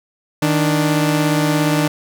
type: tone pair together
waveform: sawtooth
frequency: 155.72 / 294.3 Hz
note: D#3 / D4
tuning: +2 / +4 cents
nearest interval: major seventh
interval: 1102 cents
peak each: -13 dBFS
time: 0.42-1.88 s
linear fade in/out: 5 ms
effects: none